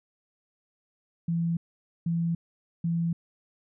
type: tone bursts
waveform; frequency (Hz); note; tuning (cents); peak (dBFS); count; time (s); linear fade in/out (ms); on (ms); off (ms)
sine; 168; E3; +33; -24; 3; 1.28-3.13; 5; 290; 490
effects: none